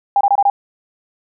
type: tone bursts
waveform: sine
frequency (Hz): 803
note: G5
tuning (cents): +41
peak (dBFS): -9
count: 5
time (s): 0.16-0.5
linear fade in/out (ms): 2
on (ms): 48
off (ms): 25
effects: none